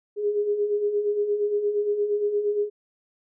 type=beating tone pair; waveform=sine; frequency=406.3 / 414.9 Hz; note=G#4 / G#4; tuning=-38 / -2 cents; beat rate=8.6 Hz; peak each=-30 / -22 dBFS; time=0.16-2.7 s; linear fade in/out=50 ms; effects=none